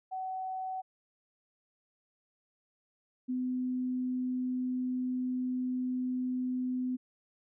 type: tone pair in turn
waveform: sine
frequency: 753 / 253.1 Hz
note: F#5 / B3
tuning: +30 / +43 cents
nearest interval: octave + perfect fifth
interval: 1887 cents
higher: first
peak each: -34 / -30 dBFS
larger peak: second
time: 0.11-0.82 / 3.28-6.97 s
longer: second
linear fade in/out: 20 ms
effects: none